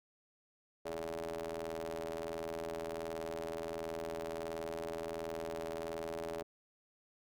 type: ring-modulated tone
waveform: sawtooth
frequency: 81.4 Hz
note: E2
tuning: 21 cents flat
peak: -32 dBFS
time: 0.85-6.43 s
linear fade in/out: 10 ms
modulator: 498 Hz
effects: none